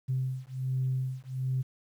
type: beating tone pair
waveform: sine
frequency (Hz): 129.5 / 130.8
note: C3 / C3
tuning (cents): -17 / 0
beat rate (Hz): 1.3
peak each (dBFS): -31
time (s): 0.08-1.63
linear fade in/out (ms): 20
effects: tanh soft clip ceiling -21 dBFS + 10-bit